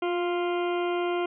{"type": "harmonic tone with a mistuned harmonic", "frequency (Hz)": 349.2, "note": "F4", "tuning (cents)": 0, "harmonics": [1, 2, 3, 4, 6, 7, 8, 9], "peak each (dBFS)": [-26, -32, -36, -38, -42, -43, -44, -45], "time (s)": [0.02, 1.26], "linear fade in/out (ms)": 5, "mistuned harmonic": 1, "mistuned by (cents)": 19, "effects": []}